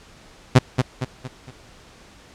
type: tone with echo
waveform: sawtooth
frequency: 128 Hz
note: C3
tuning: 38 cents flat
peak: -4 dBFS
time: 0.55-0.59 s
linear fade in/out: 10 ms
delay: 230 ms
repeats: 4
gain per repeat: -7 dB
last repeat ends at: 1.51 s
effects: pink hiss -48 dBFS RMS until 2.34 s + low-pass 7000 Hz 12 dB/octave